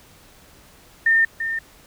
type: tone with echo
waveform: sine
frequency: 1813 Hz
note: A#6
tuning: 49 cents flat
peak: -13 dBFS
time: 1.06-1.25 s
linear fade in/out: 5 ms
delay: 340 ms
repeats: 1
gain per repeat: -9 dB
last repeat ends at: 1.59 s
effects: pink hiss -50 dBFS RMS until 1.86 s